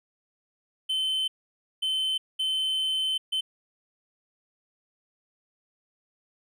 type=tone bursts at uneven times; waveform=triangle; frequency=3069 Hz; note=G7; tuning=37 cents flat; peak=-23 dBFS; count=4; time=0.89-1.28 / 1.82-2.18 / 2.39-3.18 / 3.32-3.41 s; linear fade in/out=10 ms; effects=none